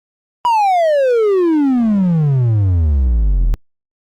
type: exponential sweep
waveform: triangle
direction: down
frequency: 987.8 to 38 Hz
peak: -8 dBFS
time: 0.45-3.54 s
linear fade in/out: 0 ms
effects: Opus 32 kbps